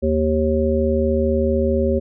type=harmonic tone; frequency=77.78 Hz; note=D#2; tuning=in tune; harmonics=1 / 3 / 5 / 7; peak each=-21 / -21 / -21 / -21 dBFS; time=0.02-2 s; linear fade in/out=20 ms; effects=none